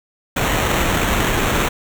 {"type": "noise with sample-and-hold", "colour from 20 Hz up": "pink", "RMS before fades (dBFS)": -18, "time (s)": [0.36, 1.69], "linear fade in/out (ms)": 10, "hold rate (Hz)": 4900, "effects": []}